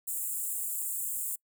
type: high-pass noise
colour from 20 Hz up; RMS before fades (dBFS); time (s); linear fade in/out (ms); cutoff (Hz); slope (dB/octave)
pink; -34; 0.07-1.36; 10; 7300; 96
effects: noise-tail reverb RT60 0.1 s tail -25 dB re dry